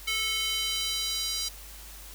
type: tone with high-pass filter sweep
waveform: square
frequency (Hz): 438.5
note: A4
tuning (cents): -6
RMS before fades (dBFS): -30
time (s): 0.07-1.49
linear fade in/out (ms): 10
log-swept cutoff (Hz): 2500 to 4600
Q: 2.5
effects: added 50 Hz sine -46 dBFS peak until 2.14 s + white hiss -47 dBFS RMS until 2.14 s